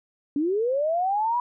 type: linear sweep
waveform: sine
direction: up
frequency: 274.4 to 987.8 Hz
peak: -21 dBFS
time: 0.36-1.4 s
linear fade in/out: 2 ms
effects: none